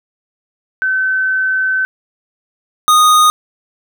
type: tone pair in turn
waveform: sine / square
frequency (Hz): 1528 / 1238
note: G6 / D#6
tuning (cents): -45 / -9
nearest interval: major third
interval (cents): 364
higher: first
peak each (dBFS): -12 / -7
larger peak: second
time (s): 0.82-1.85 / 2.88-3.3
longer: first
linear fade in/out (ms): 0
effects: none